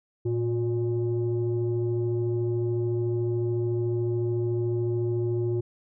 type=tone pair together; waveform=sine; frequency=114.4 / 357 Hz; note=A#2 / F4; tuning=-32 / +38 cents; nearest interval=octave + minor sixth; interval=1970 cents; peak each=-25 dBFS; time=0.25-5.61 s; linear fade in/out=10 ms; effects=tanh soft clip ceiling -19 dBFS